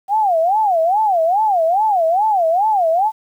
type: tone with vibrato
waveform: sine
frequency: 752 Hz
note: F#5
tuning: 28 cents sharp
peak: -12 dBFS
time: 0.08-3.12 s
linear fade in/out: 50 ms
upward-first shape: sine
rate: 2.4 Hz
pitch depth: 270 cents each way
effects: 8-bit